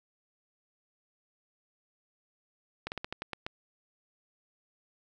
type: slowing click train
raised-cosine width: 0.3 ms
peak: -19 dBFS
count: 8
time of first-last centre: 2.87-3.465 s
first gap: 49 ms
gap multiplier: 1.18
effects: none